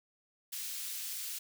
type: high-pass noise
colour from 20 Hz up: white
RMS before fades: -40 dBFS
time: 0.52-1.39 s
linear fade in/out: 10 ms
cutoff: 2600 Hz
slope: 12 dB/octave
effects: none